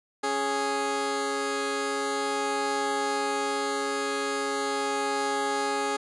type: tone pair together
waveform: 15% pulse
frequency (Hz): 277 / 415.3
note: C#4 / G#4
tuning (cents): -1 / 0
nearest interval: perfect fifth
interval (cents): 701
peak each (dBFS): -26 / -21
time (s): 0.23-5.97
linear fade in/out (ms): 10
effects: resampled to 24000 Hz